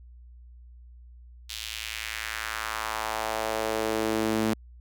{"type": "tone with high-pass filter sweep", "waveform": "sawtooth", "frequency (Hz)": 110, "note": "A2", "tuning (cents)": 0, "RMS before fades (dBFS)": -30, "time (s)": [1.49, 4.54], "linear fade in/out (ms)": 10, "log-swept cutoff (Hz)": [3600, 230], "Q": 1.8, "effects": ["added 60 Hz sine -46 dBFS peak until 4.8 s"]}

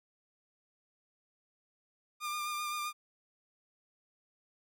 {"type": "tone with vibrato", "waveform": "sawtooth", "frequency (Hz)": 1203, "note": "D6", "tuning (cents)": 41, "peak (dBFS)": -31, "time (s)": [2.2, 2.93], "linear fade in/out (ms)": 50, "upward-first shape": "sine", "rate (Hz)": 7.7, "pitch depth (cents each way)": 22, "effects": []}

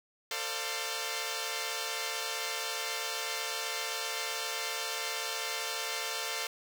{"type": "chord", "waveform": "5% pulse", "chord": "D minor seventh", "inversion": "second", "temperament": "equal with one note detuned", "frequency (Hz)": [447.4, 523.3, 587.3, 698.5], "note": ["A4", "C5", "D5", "F5"], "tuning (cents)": [29, 0, 0, 0], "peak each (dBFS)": [-26, -28, -29, -28], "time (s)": [0.31, 6.47], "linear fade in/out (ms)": 2, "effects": []}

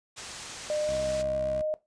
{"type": "low-pass noise", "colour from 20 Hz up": "white", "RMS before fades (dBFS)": -42, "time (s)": [0.16, 1.23], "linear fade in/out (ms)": 20, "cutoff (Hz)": 8300, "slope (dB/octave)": 24}
{"type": "tone with pitch glide", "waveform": "sine", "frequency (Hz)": [605, 617], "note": ["D#5", "D#5"], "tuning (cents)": [-49, -15], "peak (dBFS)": -26, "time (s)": [0.7, 1.74], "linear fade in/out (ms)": 0, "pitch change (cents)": 34, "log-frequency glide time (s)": [0.84, 0.93]}
{"type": "tone with vibrato", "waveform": "15% pulse", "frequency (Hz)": 65.41, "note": "C2", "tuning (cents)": 0, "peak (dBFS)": -32, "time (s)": [0.89, 1.62], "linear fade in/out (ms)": 0, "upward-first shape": "triangle", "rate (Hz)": 8.9, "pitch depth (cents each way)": 61}
{"effects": ["noise-tail reverb RT60 0.2 s tail -18 dB re dry", "resampled to 22050 Hz"]}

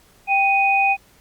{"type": "tone pair together", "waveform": "sine", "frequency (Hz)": [785.7, 2489], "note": ["G5", "D#7"], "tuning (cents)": [4, 0], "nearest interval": "octave + minor sixth", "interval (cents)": 1996, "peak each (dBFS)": -17, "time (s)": [0.27, 0.97], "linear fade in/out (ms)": 50, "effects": ["pink hiss -54 dBFS RMS until 1.2 s", "Opus 48 kbps"]}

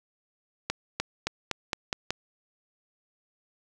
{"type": "accelerating click train", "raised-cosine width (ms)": 0.2, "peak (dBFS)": -10, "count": 7, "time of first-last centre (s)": [0.7, 2.106], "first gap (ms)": 300, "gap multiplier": 0.9, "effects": []}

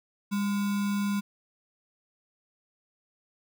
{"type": "tone with sample-and-hold", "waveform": "sine", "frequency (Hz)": 201.7, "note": "G3", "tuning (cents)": 50, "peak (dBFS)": -25, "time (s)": [0.31, 1.21], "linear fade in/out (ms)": 20, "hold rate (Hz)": 1225, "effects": []}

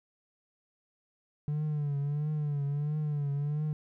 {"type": "tone with vibrato", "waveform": "triangle", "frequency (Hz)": 146.83, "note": "D3", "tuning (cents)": 0, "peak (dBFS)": -26, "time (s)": [1.48, 3.73], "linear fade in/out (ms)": 0, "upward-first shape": "triangle", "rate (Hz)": 1.5, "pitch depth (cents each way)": 81, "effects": ["tanh soft clip ceiling -22 dBFS"]}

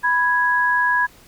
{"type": "tone pair together", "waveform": "sine", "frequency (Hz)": [987.8, 1661.2], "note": ["B5", "G#6"], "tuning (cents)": [0, 0], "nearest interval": "major sixth", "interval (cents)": 900, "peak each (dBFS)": [-19, -17], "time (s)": [0.03, 1.07], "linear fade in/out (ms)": 20, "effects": ["pink hiss -49 dBFS RMS until 1.27 s"]}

